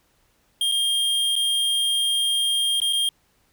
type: tone with dropouts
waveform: square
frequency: 3215 Hz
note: G7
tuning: 43 cents sharp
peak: -20 dBFS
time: 0.61-3.09 s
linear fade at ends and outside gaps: 2 ms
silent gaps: 0.716-0.72 / 1.356-1.362 / 2.802-2.817 / 2.927-2.931 s
effects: pink hiss -64 dBFS RMS until 3.52 s